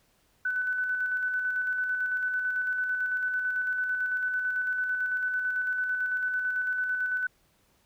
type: tone with tremolo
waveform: sine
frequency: 1500 Hz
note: F#6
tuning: 23 cents sharp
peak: -25 dBFS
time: 0.45-7.27 s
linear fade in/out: 5 ms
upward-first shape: square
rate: 9 Hz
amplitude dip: 30%
effects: pink hiss -67 dBFS RMS until 7.85 s